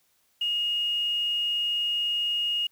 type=tone with quantisation; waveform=sine; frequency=2862 Hz; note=F7; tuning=42 cents sharp; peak=-24 dBFS; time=0.41-2.67 s; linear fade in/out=5 ms; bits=8; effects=white hiss -68 dBFS RMS until 2.71 s